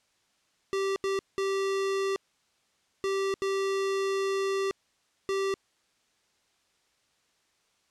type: tone bursts at uneven times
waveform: square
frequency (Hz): 390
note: G4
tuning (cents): -9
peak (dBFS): -27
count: 6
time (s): 0.73-0.96 / 1.04-1.19 / 1.38-2.16 / 3.04-3.34 / 3.42-4.71 / 5.29-5.54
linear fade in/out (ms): 0
effects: white hiss -70 dBFS RMS until 7.9 s + low-pass 7000 Hz 12 dB/octave